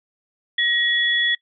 sine tone pair together, 1900 / 3387 Hz, A#6 / G#7, +33 / +33 cents, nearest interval minor seventh, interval 1000 cents, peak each -20 dBFS, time 0.58-1.35 s, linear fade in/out 5 ms, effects noise-tail reverb RT60 0.1 s tail -21 dB re dry

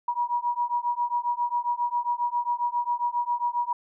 sine beating tone pair, 958 / 965.4 Hz, A#5 / B5, +47 / -40 cents, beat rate 7.4 Hz, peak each -27 dBFS, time 0.08-3.73 s, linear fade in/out 5 ms, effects none

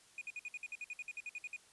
triangle tone bursts, 2462 Hz, D#7, 19 cents flat, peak -39 dBFS, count 16, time 0.18-1.563 s, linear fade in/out 2 ms, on 33 ms, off 57 ms, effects white hiss -64 dBFS RMS until 1.72 s + resampled to 24000 Hz

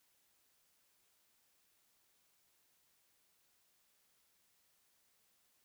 silence, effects white hiss -75 dBFS RMS until 5.64 s

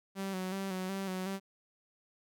sawtooth tone with vibrato, 190 Hz, F#3, 46 cents sharp, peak -31 dBFS, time 0.15-1.4 s, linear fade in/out 50 ms, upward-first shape square, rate 2.7 Hz, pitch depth 39 cents each way, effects none

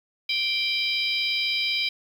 harmonic tone with a mistuned harmonic, 784 Hz, G5, in tune, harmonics 3 / 4 / 5 / 6, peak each -27 / -28 / -29 / -30 dBFS, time 0.29-1.89 s, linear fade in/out 5 ms, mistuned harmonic 6, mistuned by +70 cents, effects 8-bit

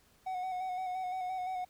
triangle tone with vibrato, 740 Hz, F#5, in tune, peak -32 dBFS, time 0.26-1.65 s, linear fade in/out 10 ms, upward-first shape square, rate 5.8 Hz, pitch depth 26 cents each way, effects pink hiss -66 dBFS RMS until 1.69 s

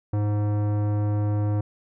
sine tone with tanh clipping, 104.1 Hz, G#2, 5 cents sharp, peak -23 dBFS, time 0.13-1.61 s, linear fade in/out 5 ms, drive 17 dB, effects none

